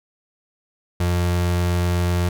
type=tone; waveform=35% pulse; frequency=88 Hz; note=F2; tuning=14 cents sharp; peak=-16 dBFS; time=1-2.29 s; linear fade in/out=5 ms; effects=none